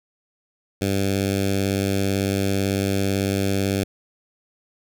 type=tone with notch filter; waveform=10% pulse; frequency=98 Hz; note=G2; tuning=in tune; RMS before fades=-22 dBFS; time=0.81-3.84 s; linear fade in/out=10 ms; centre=1100 Hz; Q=0.75; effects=none